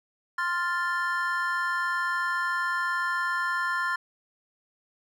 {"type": "chord", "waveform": "triangle", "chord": "F major", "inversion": "second", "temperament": "equal", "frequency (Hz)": [1046.5, 1396.9, 1760], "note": ["C6", "F6", "A6"], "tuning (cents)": [0, 0, 0], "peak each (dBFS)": -28, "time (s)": [0.38, 3.96], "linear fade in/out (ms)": 5, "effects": []}